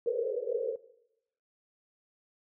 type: band-pass noise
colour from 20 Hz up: white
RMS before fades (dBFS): -32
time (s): 0.06-0.76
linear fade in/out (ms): 2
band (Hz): 430 to 520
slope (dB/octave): 96
effects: noise-tail reverb RT60 0.8 s tail -17 dB re dry